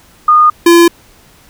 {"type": "tone pair in turn", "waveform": ["sine", "square"], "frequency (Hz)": [1225, 341], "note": ["D#6", "F4"], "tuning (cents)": [-27, -41], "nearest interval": "octave + minor seventh", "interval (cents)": 2214, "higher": "first", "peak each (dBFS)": -3, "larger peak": "neither", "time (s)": [[0.28, 0.5], [0.66, 0.88]], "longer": "neither", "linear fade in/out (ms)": 5, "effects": ["pink hiss -44 dBFS RMS until 1.49 s"]}